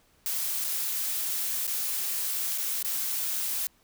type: noise with dropouts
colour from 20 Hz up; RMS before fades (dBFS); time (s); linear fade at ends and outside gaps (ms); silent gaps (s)
blue; -30; 0.26-3.67; 0; 0.642-0.646 / 1.668-1.677 / 2.577-2.582 / 2.827-2.847
effects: pink hiss -64 dBFS RMS until 3.83 s